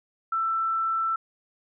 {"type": "tone", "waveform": "sine", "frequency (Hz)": 1332, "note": "E6", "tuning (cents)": 18, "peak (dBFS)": -23, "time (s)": [0.32, 1.16], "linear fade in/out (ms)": 5, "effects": []}